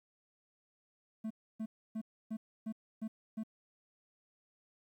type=tone bursts; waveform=triangle; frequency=220 Hz; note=A3; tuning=in tune; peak=-34 dBFS; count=7; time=1.24-3.435 s; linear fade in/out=10 ms; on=65 ms; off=290 ms; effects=12-bit